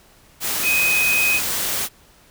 sine tone in noise, 2512 Hz, D#7, 16 cents sharp, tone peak -16 dBFS, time 0.62-1.41 s, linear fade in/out 50 ms, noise white, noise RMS -23 dBFS, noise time 0.4-1.89 s, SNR +4 dB, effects pink hiss -52 dBFS RMS until 2.3 s

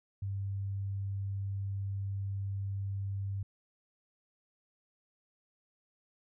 sine tone, 98.5 Hz, G2, 9 cents sharp, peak -33 dBFS, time 0.22-3.43 s, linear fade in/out 5 ms, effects none

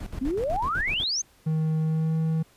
brown noise with tremolo, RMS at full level -32 dBFS, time 0-1.04 s, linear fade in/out 5 ms, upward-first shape square, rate 8 Hz, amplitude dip 75%
sine exponential sweep, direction up, 245 to 6570 Hz, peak -24 dBFS, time 0.21-1.22 s, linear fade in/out 10 ms
triangle tone with pitch glide, 157.7 to 160.27 Hz, D#3 to E3, +24 to -48 cents, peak -20 dBFS, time 1.46-2.43 s, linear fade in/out 10 ms, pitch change +28 cents, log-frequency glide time 1.81-2.16 s
effects pink hiss -59 dBFS RMS until 2.56 s + resampled to 32000 Hz

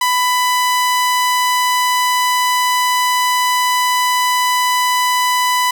sawtooth tone, 996 Hz, B5, 14 cents sharp, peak -9 dBFS, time 0.01-5.71 s, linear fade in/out 5 ms, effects none

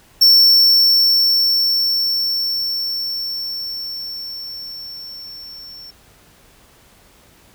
square tone with level ramp, 5430 Hz, F8, 50 cents flat, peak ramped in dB -7 to -35 dBFS, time 0.21-5.91 s, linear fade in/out 10 ms, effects pink hiss -50 dBFS RMS until 7.54 s

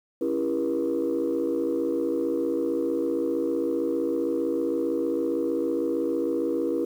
sine chord, C# diminished seventh, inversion none, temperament just, 277.2 / 332.6 / 399.1 / 479 Hz, C#4 / E4 / G4 / Bb4, 0 / +16 / +31 / +47 cents, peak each -29 / -26 / -31 / -27 dBFS, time 0.21-6.85 s, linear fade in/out 5 ms, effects tanh soft clip ceiling -17 dBFS + 9-bit

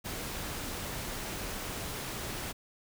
pink noise, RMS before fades -38 dBFS, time 0.04-2.53 s, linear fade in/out 20 ms, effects none

